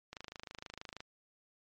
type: click train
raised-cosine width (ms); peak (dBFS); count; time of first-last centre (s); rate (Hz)
0.2; -27; 24; 0.13-1.005; 26.3
effects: low-pass 7000 Hz 12 dB/octave + MP3 64 kbps